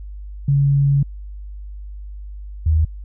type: tone pair in turn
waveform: sine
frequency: 140.2 / 78.46 Hz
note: C#3 / D#2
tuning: +20 / +15 cents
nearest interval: minor seventh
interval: 1005 cents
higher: first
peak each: -12 dBFS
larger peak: neither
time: 0.48-1.03 / 2.66-2.85 s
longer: first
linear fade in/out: 5 ms
effects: added 50 Hz sine -30 dBFS peak until 3.04 s